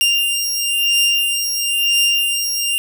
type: beating tone pair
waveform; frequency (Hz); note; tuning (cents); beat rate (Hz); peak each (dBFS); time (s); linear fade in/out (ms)
sawtooth; 2794 / 2795; F7 / F7; 0 / +1; 1; -14 / -15; 0.01-2.78; 0
effects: none